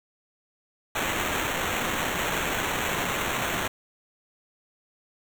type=noise with sample-and-hold; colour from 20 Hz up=white; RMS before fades=-28 dBFS; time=0.95-3.68 s; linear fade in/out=5 ms; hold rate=4900 Hz; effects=none